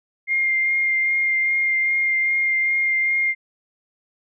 sine tone with vibrato, 2115 Hz, C7, 18 cents sharp, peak -17 dBFS, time 0.27-3.35 s, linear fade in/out 50 ms, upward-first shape sine, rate 2.5 Hz, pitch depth 12 cents each way, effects none

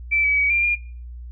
sine tone with pitch steps, 2326 / 2283 / 2267 / 2382 / 2412 Hz, D7 / D7 / C#7 / D7 / D7, -17 / -50 / +38 / +24 / +46 cents, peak -16 dBFS, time 0.11-0.76 s, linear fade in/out 20 ms, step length 130 ms, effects noise-tail reverb RT60 0.4 s tail -20 dB re dry + added 60 Hz sine -33 dBFS peak until 1.31 s

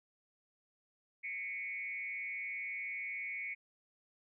sine tone with frequency modulation, 2217 Hz, C#7, in tune, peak -38 dBFS, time 1.23-3.55 s, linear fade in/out 20 ms, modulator 183 Hz, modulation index 0.76, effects none

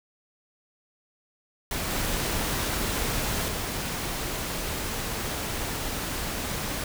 pink noise with level steps, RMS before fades -30 / -28 / -31 dBFS, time 1.71-6.84 s, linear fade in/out 2 ms, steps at 1.9 / 3.48 s, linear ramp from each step 5 ms, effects none

